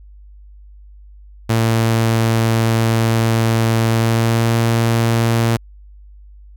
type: tone with pitch glide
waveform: sawtooth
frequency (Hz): 113.6 to 115.32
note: A#2 to A#2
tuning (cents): -44 to -18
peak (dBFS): -9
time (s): 1.49-5.57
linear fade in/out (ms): 10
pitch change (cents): +26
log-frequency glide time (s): 3.89-4.54
effects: added 50 Hz sine -38 dBFS peak until 6.56 s